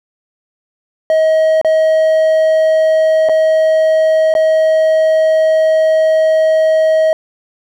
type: tone with dropouts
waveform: triangle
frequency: 634 Hz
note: D#5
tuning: 32 cents sharp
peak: -6 dBFS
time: 1.1-7.13 s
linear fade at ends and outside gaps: 1 ms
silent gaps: 1.614-1.647 / 3.288-3.294 / 4.34-4.351 s
effects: none